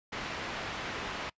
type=low-pass noise; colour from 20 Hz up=white; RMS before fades=-38 dBFS; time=0.12-1.3 s; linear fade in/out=10 ms; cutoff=2300 Hz; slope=12 dB/octave; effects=noise-tail reverb RT60 0.1 s tail -23 dB re dry + resampled to 16000 Hz